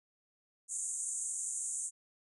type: band-pass noise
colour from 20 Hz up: white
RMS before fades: -38 dBFS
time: 0.68-1.91 s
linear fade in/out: 50 ms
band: 6600 to 9400 Hz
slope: 96 dB/octave
effects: none